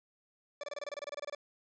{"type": "tone bursts", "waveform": "40% pulse", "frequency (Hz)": 580, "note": "D5", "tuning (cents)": -22, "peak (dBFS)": -37, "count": 15, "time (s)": [0.61, 1.349], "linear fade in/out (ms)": 2, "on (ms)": 25, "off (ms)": 26, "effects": ["resampled to 16000 Hz"]}